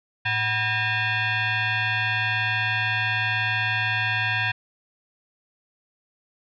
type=tone with frequency modulation; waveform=sine; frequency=110 Hz; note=A2; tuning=in tune; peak=-21 dBFS; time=0.25-4.52 s; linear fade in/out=10 ms; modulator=859 Hz; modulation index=3.3; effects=none